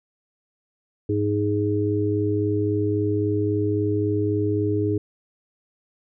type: harmonic tone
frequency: 103.7 Hz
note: G#2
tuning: 2 cents flat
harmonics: 1 / 3 / 4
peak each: -24 / -24 / -24 dBFS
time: 1.09-4.98 s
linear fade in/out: 5 ms
effects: none